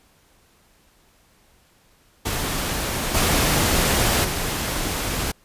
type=noise with level steps; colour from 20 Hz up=pink; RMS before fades=-25 / -19 / -25 dBFS; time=2.25-5.32 s; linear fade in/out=10 ms; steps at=3.14 / 4.24 s; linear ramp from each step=10 ms; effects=pink hiss -58 dBFS RMS until 5.44 s + resampled to 32000 Hz